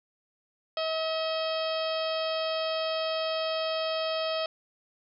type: harmonic tone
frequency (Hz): 640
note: D#5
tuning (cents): +49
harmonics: 1 / 2 / 3 / 4 / 5 / 6 / 7 / 8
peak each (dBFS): -29 / -36 / -44 / -40 / -37 / -43 / -41 / -41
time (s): 0.77-4.46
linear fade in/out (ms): 2
effects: none